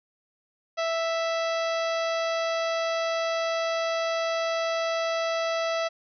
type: harmonic tone with a mistuned harmonic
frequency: 659.3 Hz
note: E5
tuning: in tune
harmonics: 1 / 2 / 3 / 4 / 5 / 6 / 7 / 8 / 9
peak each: -26 / -32 / -36 / -38 / -40 / -42 / -43 / -44 / -45 dBFS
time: 0.77-5.89 s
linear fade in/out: 20 ms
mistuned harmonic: 8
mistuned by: -56 cents
effects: none